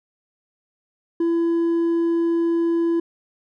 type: tone with hard clipping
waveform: sine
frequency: 335.7 Hz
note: E4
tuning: 32 cents sharp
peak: -18 dBFS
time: 1.2-3 s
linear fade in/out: 5 ms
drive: 2 dB
effects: none